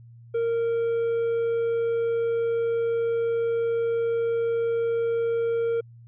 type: tone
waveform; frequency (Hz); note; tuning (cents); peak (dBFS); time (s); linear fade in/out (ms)
triangle; 462.9; A#4; -12; -20; 0.34-5.81; 10
effects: added 117 Hz sine -45 dBFS peak until 6.07 s + resampled to 8000 Hz